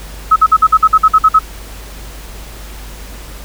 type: tone bursts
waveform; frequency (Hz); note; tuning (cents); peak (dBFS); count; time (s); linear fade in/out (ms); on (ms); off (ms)
sine; 1285; E6; -45; -3; 11; 0.31-1.392; 10; 52; 51
effects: added 50 Hz sine -29 dBFS peak until 3.44 s + pink hiss -34 dBFS RMS until 3.44 s